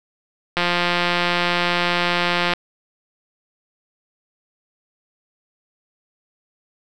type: click train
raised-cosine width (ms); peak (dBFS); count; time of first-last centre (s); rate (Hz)
0.3; -3; 345; 0.57-2.536; 175
effects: none